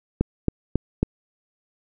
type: click train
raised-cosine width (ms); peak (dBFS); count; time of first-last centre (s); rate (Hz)
3; -6; 4; 0.21-1.03; 3.66
effects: none